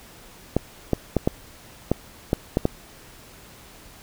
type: clicks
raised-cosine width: 2 ms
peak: -5 dBFS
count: 8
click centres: 0.566 / 0.933 / 1.167 / 1.275 / 1.916 / 2.331 / 2.571 / 2.654 s
effects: pink hiss -47 dBFS RMS until 4.02 s